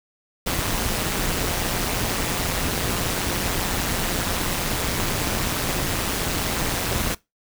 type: noise with amplitude modulation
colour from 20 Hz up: pink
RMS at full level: -21 dBFS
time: 0.46-7.15 s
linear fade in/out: 10 ms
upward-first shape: sine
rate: 180 Hz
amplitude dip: 75%
effects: noise-tail reverb RT60 0.2 s tail -21 dB re dry